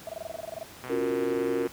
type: tone bursts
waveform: sine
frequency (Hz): 653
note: E5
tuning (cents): -17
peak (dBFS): -32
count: 13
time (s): 0.07-0.631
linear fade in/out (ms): 2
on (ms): 21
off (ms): 24
type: click train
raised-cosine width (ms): 0.5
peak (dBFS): -24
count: 107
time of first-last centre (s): 0.84-1.675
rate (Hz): 127
type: chord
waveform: sine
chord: Gb major seventh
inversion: second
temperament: equal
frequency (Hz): 277.2 / 349.2 / 370 / 466.2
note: Db4 / F4 / Gb4 / Bb4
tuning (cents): 0 / 0 / 0 / 0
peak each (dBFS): -32 / -32 / -32 / -28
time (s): 0.89-1.68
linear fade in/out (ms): 20
effects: pink hiss -47 dBFS RMS until 1.72 s + high-pass 80 Hz 12 dB/octave